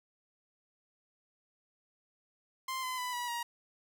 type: tone with pitch steps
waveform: sawtooth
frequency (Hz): 1046.5 / 1020.8 / 995.8 / 971.4 / 947.5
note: C6 / C6 / B5 / B5 / A#5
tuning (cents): 0 / -43 / +14 / -29 / +28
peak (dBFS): -31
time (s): 2.68-3.43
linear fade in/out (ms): 5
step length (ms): 150
effects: none